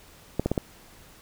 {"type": "clicks", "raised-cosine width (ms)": 2, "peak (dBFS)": -10, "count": 4, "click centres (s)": [0.396, 0.46, 0.516, 0.578], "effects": ["pink hiss -52 dBFS RMS until 1.21 s"]}